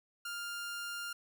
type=tone; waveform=sawtooth; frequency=1400 Hz; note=F6; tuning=4 cents sharp; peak=-35 dBFS; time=0.25-1.13 s; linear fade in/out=5 ms; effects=none